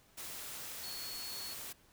sine tone in noise, 4373 Hz, C#8, 24 cents flat, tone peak -44 dBFS, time 0.83-1.54 s, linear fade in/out 10 ms, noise white, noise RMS -45 dBFS, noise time 0.17-1.73 s, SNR -2 dB, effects pink hiss -66 dBFS RMS until 1.92 s

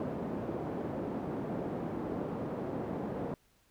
pink band-pass noise, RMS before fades -37 dBFS, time 0-3.34 s, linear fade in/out 2 ms, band 180 to 580 Hz, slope 12 dB/octave, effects pink hiss -69 dBFS RMS until 3.7 s

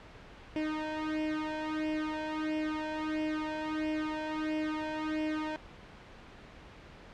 sawtooth tone with flanger, 309.4 Hz, D#4, 10 cents flat, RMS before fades -34 dBFS, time 0.56-5.56 s, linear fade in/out 0 ms, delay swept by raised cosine 0.37 to 1.23 ms, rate 1.5 Hz, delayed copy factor +0.95, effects pink hiss -51 dBFS RMS until 7.13 s + low-pass 3000 Hz 12 dB/octave

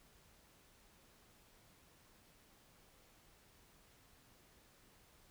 silence, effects pink hiss -67 dBFS RMS until 5.3 s

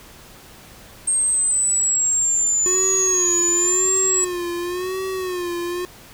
sine linear two-way sweep, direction down then up, 8500 to 6580 to 7790 Hz, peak -16 dBFS, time 1.07-4.25 s, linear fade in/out 10 ms, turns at 3.11 s
square tone with vibrato, 362.7 Hz, F#4, 34 cents flat, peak -24 dBFS, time 2.66-5.85 s, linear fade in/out 0 ms, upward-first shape sine, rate 0.94 Hz, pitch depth 81 cents each way
effects pink hiss -44 dBFS RMS until 6.13 s

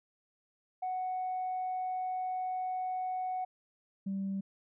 sine tone pair in turn, 741 / 194.8 Hz, F#5 / G3, +2 / -11 cents, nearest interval octave + major seventh, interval 2313 cents, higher first, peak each -31 / -31 dBFS, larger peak neither, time 0.82-3.45 / 4.06-4.41 s, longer first, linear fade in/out 10 ms, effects tanh soft clip ceiling -29 dBFS

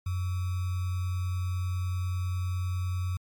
sine tone with sample-and-hold, 91 Hz, F#2, 28 cents flat, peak -27 dBFS, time 0.06-3.17 s, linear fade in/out 5 ms, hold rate 1225 Hz, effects MP3 96 kbps

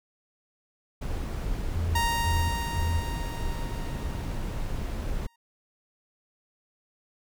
brown noise, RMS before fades -31 dBFS, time 1.01-5.27 s, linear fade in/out 10 ms
sine tone bursts, 83.6 Hz, E2, 25 cents sharp, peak -24 dBFS, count 3, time 1.73-3.03 s, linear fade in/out 50 ms, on 300 ms, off 200 ms
sawtooth tone with exponential decay, 932.3 Hz, A#5, in tune, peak -20 dBFS, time 1.95-5.36 s, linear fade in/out 5 ms, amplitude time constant 740 ms
effects none

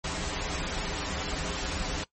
pink noise with comb filter, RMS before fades -32 dBFS, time 0.04-2.04 s, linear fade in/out 5 ms, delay 8.6 ms, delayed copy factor -0.8, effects noise-tail reverb RT60 0.1 s tail -19 dB re dry + MP3 32 kbps

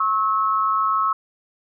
sine tone pair together, 1090 / 1297.4 Hz, C#6 / E6, -29 / -28 cents, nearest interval minor third, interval 301 cents, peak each -20 dBFS, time 0-1.13 s, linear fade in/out 5 ms, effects none

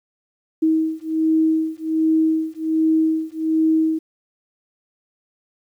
sine beating tone pair, 317.7 / 319 Hz, D#4 / D#4, +36 / +43 cents, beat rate 1.3 Hz, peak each -19 dBFS, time 0.62-3.99 s, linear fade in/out 10 ms, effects 9-bit

